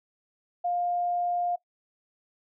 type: tone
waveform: sine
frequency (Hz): 705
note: F5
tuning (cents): +16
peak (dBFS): -25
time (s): 0.64-1.56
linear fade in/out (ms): 10
effects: noise-tail reverb RT60 0.1 s tail -19 dB re dry